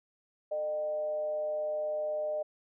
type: tone with frequency modulation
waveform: sine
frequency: 608 Hz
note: D#5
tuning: 40 cents flat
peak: -30 dBFS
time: 0.51-2.43 s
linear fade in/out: 10 ms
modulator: 168 Hz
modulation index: 0.31
effects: none